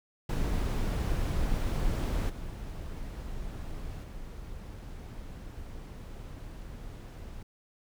brown noise with level steps, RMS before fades -29 / -39 / -42 dBFS, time 0.29-7.43 s, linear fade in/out 5 ms, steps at 2.29 / 4.03 s, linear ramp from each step 10 ms, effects none

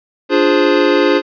square chord, D half-diminished seventh, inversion none, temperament equal, 293.7 / 349.2 / 415.3 / 523.3 Hz, D4 / F4 / Ab4 / C5, 0 / 0 / 0 / 0 cents, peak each -16 dBFS, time 0.29-1.22 s, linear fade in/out 50 ms, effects resampled to 11025 Hz

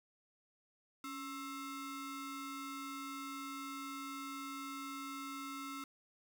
35% pulse ring-modulated tone, 800 Hz, G5, 35 cents sharp, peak -38 dBFS, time 1.04-5.84 s, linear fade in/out 2 ms, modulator 522 Hz, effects none

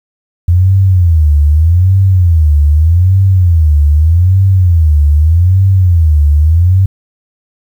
sine tone with vibrato, 84.1 Hz, E2, 35 cents sharp, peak -4 dBFS, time 0.48-6.86 s, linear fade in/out 5 ms, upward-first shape sine, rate 0.82 Hz, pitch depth 240 cents each way, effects 7-bit

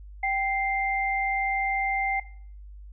sine tone pair together, 780.1 / 2093 Hz, G5 / C7, -9 / 0 cents, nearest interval octave + perfect fourth, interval 1709 cents, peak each -26 dBFS, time 0.23-2.2 s, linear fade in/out 5 ms, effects noise-tail reverb RT60 0.5 s tail -18 dB re dry + added 50 Hz sine -41 dBFS peak until 2.92 s

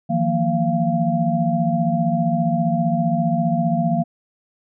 sine tone cluster, 160.5 / 175.6 / 231.8 / 689 Hz, E3 / F3 / A#3 / F5, -46 / +10 / -10 / -24 cents, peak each -22 dBFS, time 0.09-4.04 s, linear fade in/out 20 ms, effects none

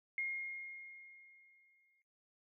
sine tone with exponential decay, 2139 Hz, C7, 38 cents sharp, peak -34 dBFS, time 0.18-2.02 s, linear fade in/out 1 ms, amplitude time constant 400 ms, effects noise-tail reverb RT60 0.2 s tail -20 dB re dry

